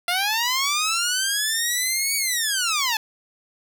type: linear two-way sweep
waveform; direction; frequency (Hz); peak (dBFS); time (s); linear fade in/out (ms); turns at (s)
10% pulse; up then down; 686 to 2264 to 845; -12; 0.08-2.97; 2; 2.16
effects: none